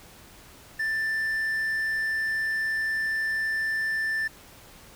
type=tone; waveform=triangle; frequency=1772 Hz; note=A6; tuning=12 cents sharp; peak=-23 dBFS; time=0.79-4.28 s; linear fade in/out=10 ms; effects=pink hiss -50 dBFS RMS until 4.95 s